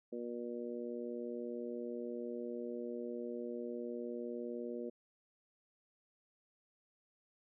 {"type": "harmonic tone", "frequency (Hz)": 119.8, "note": "A#2", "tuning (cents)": 48, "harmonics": [2, 3, 4, 5], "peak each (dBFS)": [-44, -44, -44, -50], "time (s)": [0.12, 4.9], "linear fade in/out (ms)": 10, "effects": []}